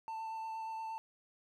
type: tone with vibrato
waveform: triangle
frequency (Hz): 890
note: A5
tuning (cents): +20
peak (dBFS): -37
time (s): 0.08-0.98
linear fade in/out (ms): 0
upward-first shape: sine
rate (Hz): 8.5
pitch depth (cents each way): 12
effects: none